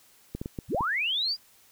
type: clicks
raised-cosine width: 3 ms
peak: -20 dBFS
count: 6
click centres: 0.35 / 0.415 / 0.459 / 0.588 / 0.747 / 0.808 s
type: linear sweep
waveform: sine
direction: up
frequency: 35.06 to 4948 Hz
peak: -25 dBFS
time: 0.68-1.37 s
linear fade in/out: 50 ms
effects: white hiss -59 dBFS RMS until 1.71 s